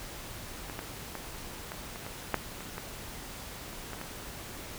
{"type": "clicks", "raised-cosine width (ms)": 0.5, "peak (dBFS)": [-25, -20, -22, -23, -26, -26, -11, -26, -22, -28, -23, -23], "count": 12, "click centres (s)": [0.698, 0.791, 1.153, 1.719, 1.959, 2.065, 2.343, 2.606, 2.781, 3.73, 3.933, 4.014], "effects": ["pink hiss -43 dBFS RMS until 4.78 s"]}